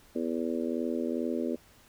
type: harmonic tone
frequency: 82.41 Hz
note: E2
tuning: in tune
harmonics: 3 / 4 / 5 / 6 / 7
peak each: -32 / -34 / -36 / -38 / -39 dBFS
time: 0.15-1.56 s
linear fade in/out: 10 ms
effects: pink hiss -59 dBFS RMS until 1.88 s